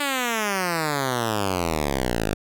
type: exponential sweep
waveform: 5% pulse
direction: down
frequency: 293 to 50.4 Hz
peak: -11 dBFS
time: 0-2.34 s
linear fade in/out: 5 ms
effects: none